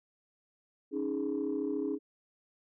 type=chord; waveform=sine; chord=C# suspended second; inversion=none; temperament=equal; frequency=277.2 / 311.1 / 415.3 Hz; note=C#4 / D#4 / G#4; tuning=0 / 0 / 0 cents; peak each=-34 dBFS; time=0.91-1.99 s; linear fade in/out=50 ms; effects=tanh soft clip ceiling -24 dBFS